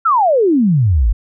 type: exponential sweep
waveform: sine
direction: down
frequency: 1400 to 46.25 Hz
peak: -9 dBFS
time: 0.05-1.13 s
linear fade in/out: 10 ms
effects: none